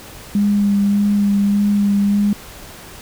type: tone with vibrato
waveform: sine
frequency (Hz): 202.9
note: G#3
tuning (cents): -40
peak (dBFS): -12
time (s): 0.35-2.33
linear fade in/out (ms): 2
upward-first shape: sine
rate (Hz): 1.7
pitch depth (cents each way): 16
effects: pink hiss -37 dBFS RMS until 3.01 s